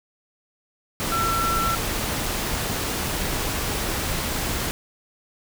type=tone in noise; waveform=sine; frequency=1345 Hz; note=E6; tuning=34 cents sharp; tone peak=-22 dBFS; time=1.12-1.75 s; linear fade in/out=0 ms; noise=pink; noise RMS=-26 dBFS; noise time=1-4.71 s; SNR=+1 dB; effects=none